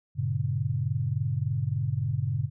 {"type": "chord", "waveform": "sine", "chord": "G diminished", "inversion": "none", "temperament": "just", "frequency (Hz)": [98, 117.6, 141.12], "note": ["G2", "Bb2", "Db3"], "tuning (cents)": [0, 16, 31], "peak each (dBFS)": [-31, -29, -29], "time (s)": [0.15, 2.5], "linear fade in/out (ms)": 50, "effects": []}